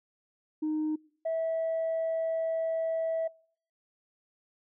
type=tone pair in turn; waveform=sine; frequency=308.7 / 651.7 Hz; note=D#4 / E5; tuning=-14 / -20 cents; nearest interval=octave + minor second; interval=1294 cents; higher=second; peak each=-26 dBFS; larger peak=neither; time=0.62-0.96 / 1.25-3.28 s; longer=second; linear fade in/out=10 ms; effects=noise-tail reverb RT60 0.6 s tail -26 dB re dry + tanh soft clip ceiling -25 dBFS